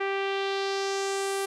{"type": "tone with low-pass filter sweep", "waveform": "sawtooth", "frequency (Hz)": 392, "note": "G4", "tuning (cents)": 0, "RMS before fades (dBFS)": -29, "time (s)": [0, 1.46], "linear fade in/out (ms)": 10, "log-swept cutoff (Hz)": [2200, 11000], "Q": 2, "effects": []}